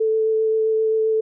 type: tone with vibrato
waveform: sine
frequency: 440 Hz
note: A4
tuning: in tune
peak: -16 dBFS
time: 0-1.21 s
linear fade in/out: 10 ms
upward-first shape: sine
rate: 7.6 Hz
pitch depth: 9 cents each way
effects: none